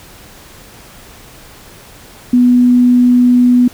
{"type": "tone", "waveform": "sine", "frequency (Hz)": 246.4, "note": "B3", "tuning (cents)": -4, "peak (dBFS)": -5, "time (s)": [2.33, 3.68], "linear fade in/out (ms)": 5, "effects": ["pink hiss -38 dBFS RMS until 3.73 s"]}